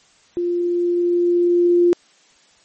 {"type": "tone with level ramp", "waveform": "sine", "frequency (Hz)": 349.2, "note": "F4", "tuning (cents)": 0, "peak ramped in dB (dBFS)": [-18, -10], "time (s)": [0.37, 1.93], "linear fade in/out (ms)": 0, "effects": ["white hiss -54 dBFS RMS until 2.64 s", "MP3 32 kbps"]}